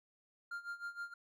triangle tone with tremolo, 1399 Hz, F6, 3 cents sharp, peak -37 dBFS, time 0.51-1.14 s, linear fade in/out 5 ms, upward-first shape sine, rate 6.4 Hz, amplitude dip 85%, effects none

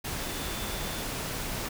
sine tone in noise, 3515 Hz, A7, 2 cents flat, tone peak -45 dBFS, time 0.21-1.03 s, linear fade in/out 10 ms, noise pink, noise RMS -34 dBFS, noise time 0.04-1.69 s, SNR -14 dB, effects none

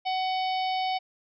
harmonic tone with a mistuned harmonic, 750 Hz, F#5, 23 cents sharp, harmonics 1 / 3 / 4 / 5 / 6 / 7, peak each -26 / -36 / -38 / -40 / -42 / -43 dBFS, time 0.05-0.99 s, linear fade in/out 20 ms, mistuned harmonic 5, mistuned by -20 cents, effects none

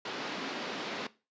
pink band-pass noise, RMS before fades -38 dBFS, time 0.05-1.07 s, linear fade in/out 5 ms, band 210 to 4800 Hz, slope 24 dB/octave, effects noise-tail reverb RT60 0.3 s tail -18 dB re dry + resampled to 16000 Hz

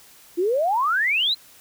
sine exponential sweep, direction up, 329.6 to 4186 Hz, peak -18 dBFS, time 0.37-1.35 s, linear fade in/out 20 ms, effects white hiss -50 dBFS RMS until 1.6 s

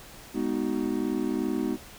triangle chord, G# minor seventh, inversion none, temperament just, 207.7 / 249.2 / 311.5 / 373.8 Hz, G#3 / B3 / D#4 / F#4, 0 / +16 / +2 / +18 cents, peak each -31 / -28 / -28 / -31 dBFS, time 0.33-1.78 s, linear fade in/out 50 ms, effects pink hiss -47 dBFS RMS until 1.98 s

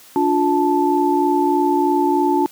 sine tone cluster, 292.1 / 355.3 / 876 Hz, D4 / F4 / A5, -9 / +30 / -8 cents, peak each -18 dBFS, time 0.16-2.46 s, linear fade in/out 0 ms, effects white hiss -45 dBFS RMS until 2.51 s + high-pass 150 Hz 12 dB/octave

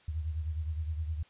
sine beating tone pair, 77.78 / 87.48 Hz, D#2 / F2, 0 / +3 cents, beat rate 9.7 Hz, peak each -32 / -40 dBFS, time 0.08-1.23 s, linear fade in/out 5 ms, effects white hiss -62 dBFS RMS until 1.29 s + resampled to 8000 Hz

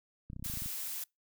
clicks, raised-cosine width 5 ms, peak -31 dBFS, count 11, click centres 0.301 / 0.332 / 0.364 / 0.396 / 0.426 / 0.461 / 0.499 / 0.538 / 0.573 / 0.621 / 0.66 s
blue noise, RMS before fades -39 dBFS, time 0.44-1.04 s, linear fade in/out 5 ms
effects noise-tail reverb RT60 0.2 s tail -26 dB re dry

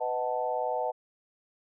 sine chord, B dominant seventh, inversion none, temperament equal with one note detuned, 501.4 / 622.3 / 740 / 880 Hz, B4 / D#5 / F#5 / A5, +26 / 0 / 0 / 0 cents, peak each -33 dBFS, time 0-0.92 s, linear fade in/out 20 ms, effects none

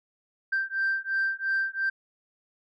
sine beating tone pair, 1568 / 1570.9 Hz, G6 / G6, 0 / +3 cents, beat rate 2.9 Hz, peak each -27 / -27 dBFS, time 0.52-1.9 s, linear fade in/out 10 ms, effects tanh soft clip ceiling -20 dBFS

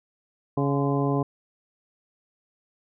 harmonic tone with a mistuned harmonic, 140 Hz, C#3, 18 cents sharp, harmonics 1 / 2 / 3 / 4 / 5 / 6 / 7, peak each -25 / -26 / -28 / -34 / -33 / -37 / -33 dBFS, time 0.57-1.23 s, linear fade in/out 5 ms, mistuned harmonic 7, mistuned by +81 cents, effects none

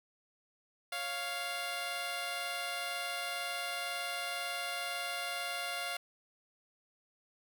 10% pulse tone pair together, 554.4 / 698.5 Hz, C#5 / F5, 0 / 0 cents, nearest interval major third, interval 400 cents, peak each -35 / -28 dBFS, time 0.92-5.97 s, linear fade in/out 5 ms, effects none

